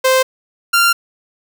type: tone pair in turn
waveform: sawtooth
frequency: 521 / 1386.5 Hz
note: C5 / F6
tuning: -7 / -13 cents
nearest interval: octave + perfect fourth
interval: 1694 cents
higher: second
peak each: -6 dBFS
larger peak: neither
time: 0.04-0.23 / 0.73-0.93 s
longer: second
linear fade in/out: 10 ms
effects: none